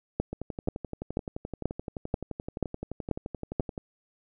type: two click trains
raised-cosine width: 2 ms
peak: -12 / -21 dBFS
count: 8 / 41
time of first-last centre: 0.2-3.598 / 0.33-3.778 s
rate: 2.06 / 11.6 Hz
effects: none